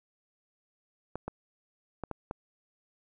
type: clicks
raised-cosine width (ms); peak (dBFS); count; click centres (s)
1; -21; 5; 1.156 / 1.28 / 2.037 / 2.113 / 2.311
effects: none